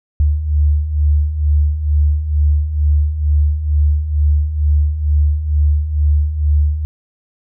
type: beating tone pair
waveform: sine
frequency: 72.7 / 74.9 Hz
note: D2 / D2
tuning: -17 / +35 cents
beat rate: 2.2 Hz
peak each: -18 / -12 dBFS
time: 0.2-6.85 s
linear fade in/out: 0 ms
effects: none